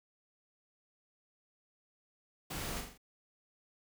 pink noise with echo, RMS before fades -41 dBFS, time 2.5-2.81 s, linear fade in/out 10 ms, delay 42 ms, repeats 4, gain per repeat -5 dB, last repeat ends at 2.978 s, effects none

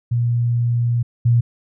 sine tone pair in turn, 119.2 / 118.62 Hz, A#2 / A#2, +39 / +31 cents, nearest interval unison, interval 8 cents, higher first, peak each -15 / -11 dBFS, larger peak second, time 0.11-1.03 / 1.25-1.41 s, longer first, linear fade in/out 10 ms, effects none

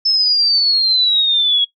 sine exponential sweep, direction down, 5274 to 3313 Hz, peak -11 dBFS, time 0.05-1.65 s, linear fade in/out 10 ms, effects noise-tail reverb RT60 0.1 s tail -17 dB re dry

